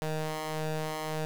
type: ring-modulated tone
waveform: 15% pulse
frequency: 155.56 Hz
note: D#3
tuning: in tune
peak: -22 dBFS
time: 0.02-1.25 s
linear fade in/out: 0 ms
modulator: 312 Hz
effects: none